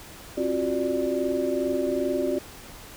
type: tone cluster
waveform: sine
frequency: 268.1 / 349.6 / 372 / 589 Hz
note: C4 / F4 / F#4 / D5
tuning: +42 / +2 / +9 / +5 cents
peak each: -29 / -29 / -28 / -28 dBFS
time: 0.37-2.39 s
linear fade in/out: 10 ms
effects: pink hiss -44 dBFS RMS until 2.96 s